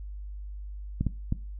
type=clicks; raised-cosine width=5 ms; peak=-14 dBFS; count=3; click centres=1.01 / 1.067 / 1.324 s; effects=noise-tail reverb RT60 0.3 s tail -18 dB re dry + added 50 Hz sine -36 dBFS peak until 1.59 s